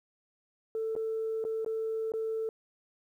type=tone with dropouts; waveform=sine; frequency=444.2 Hz; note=A4; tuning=16 cents sharp; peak=-29 dBFS; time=0.75-2.49 s; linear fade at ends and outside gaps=1 ms; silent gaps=0.953-0.963 / 1.441-1.45 / 1.647-1.662 / 2.12-2.137 s; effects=tanh soft clip ceiling -26 dBFS + 11-bit